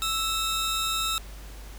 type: tone pair together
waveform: sawtooth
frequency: 1318.5 / 3733 Hz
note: E6 / A#7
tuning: 0 / +2 cents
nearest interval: octave + tritone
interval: 1802 cents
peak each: -25 dBFS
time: 0.02-1.18 s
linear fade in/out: 0 ms
effects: added 50 Hz sine -40 dBFS peak until 1.78 s + pink hiss -48 dBFS RMS until 1.78 s